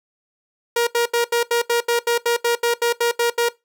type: tone bursts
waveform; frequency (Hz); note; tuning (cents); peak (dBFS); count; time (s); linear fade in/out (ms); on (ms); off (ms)
sawtooth; 472.4; A#4; +23; -12; 15; 0.76-3.488; 5; 110; 77
effects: noise-tail reverb RT60 0.2 s tail -20 dB re dry